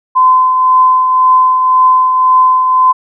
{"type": "tone with tremolo", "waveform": "sine", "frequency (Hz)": 1025, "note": "C6", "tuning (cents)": -36, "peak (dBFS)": -3, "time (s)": [0.15, 2.93], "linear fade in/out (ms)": 20, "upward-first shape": "triangle", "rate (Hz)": 1.9, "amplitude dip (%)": 45, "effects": []}